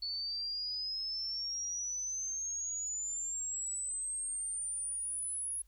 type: exponential sweep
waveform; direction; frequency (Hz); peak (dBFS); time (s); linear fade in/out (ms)
sine; up; 4435 to 10548; -35; 0.02-5.62; 5
effects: added 50 Hz sine -61 dBFS peak until 5.67 s + white hiss -75 dBFS RMS until 5.67 s

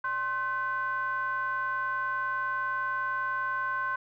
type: ring-modulated tone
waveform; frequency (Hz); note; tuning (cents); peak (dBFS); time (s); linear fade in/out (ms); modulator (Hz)
triangle; 234.9; A#3; +13; -23; 0.04-3.96; 5; 1290
effects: none

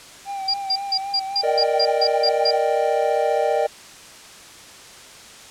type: tone with vibrato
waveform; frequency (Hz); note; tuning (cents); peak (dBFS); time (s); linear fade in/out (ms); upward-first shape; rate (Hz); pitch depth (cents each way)
triangle; 784; G5; 0; -24; 0.25-2.6; 50; sine; 3.8; 37
type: tone bursts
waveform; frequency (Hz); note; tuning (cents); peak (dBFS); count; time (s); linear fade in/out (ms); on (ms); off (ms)
sine; 4798; D8; +36; -17; 10; 0.48-2.51; 5; 59; 160
type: chord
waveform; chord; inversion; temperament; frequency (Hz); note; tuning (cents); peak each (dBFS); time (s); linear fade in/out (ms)
triangle; Eb major seventh; second; equal; 466.2 / 587.3 / 622.3 / 784; Bb4 / D5 / Eb5 / G5; 0 / 0 / 0 / 0; -21; 1.43-3.67; 10
effects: white hiss -42 dBFS RMS until 5.5 s + low-pass 8000 Hz 12 dB/octave

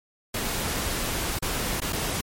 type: noise with dropouts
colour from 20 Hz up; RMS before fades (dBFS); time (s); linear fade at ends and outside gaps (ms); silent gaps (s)
pink; -28; 0.34-2.21; 5; 1.389-1.423 / 1.803-1.817 / 1.925-1.929
effects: MP3 64 kbps

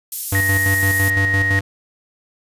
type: high-pass noise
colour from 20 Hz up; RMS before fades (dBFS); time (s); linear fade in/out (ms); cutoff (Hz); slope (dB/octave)
white; -24; 0.12-1.1; 2; 8100; 12
type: tone with tremolo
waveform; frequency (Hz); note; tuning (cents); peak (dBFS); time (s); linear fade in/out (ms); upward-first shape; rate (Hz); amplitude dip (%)
square; 98; G2; 0; -17; 0.32-1.61; 5; square; 5.9; 55
type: tone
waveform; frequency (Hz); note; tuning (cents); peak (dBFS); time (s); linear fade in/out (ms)
sine; 1875; A#6; +10; -16; 0.35-1.59; 0
effects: resampled to 32000 Hz

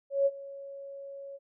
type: tone with ADSR envelope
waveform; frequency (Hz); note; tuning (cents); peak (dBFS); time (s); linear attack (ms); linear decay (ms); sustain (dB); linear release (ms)
sine; 554.4; C#5; 0; -20; 0.1-1.39; 160; 41; -20; 37
effects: none

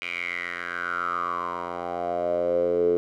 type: tone with band-pass filter sweep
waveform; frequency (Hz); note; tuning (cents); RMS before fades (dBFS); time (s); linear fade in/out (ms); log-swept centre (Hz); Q
10% pulse; 87.31; F2; 0; -27; 0.02-2.97; 0; 2500 to 410; 8.1
effects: none

